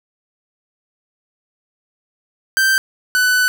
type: tone pair in turn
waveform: 45% pulse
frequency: 1562 / 1496.1 Hz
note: G6 / F#6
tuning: -7 / +19 cents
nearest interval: minor second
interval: 74 cents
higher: first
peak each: -12 dBFS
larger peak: neither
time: 2.57-2.78 / 3.15-3.48 s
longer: second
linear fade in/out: 0 ms
effects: none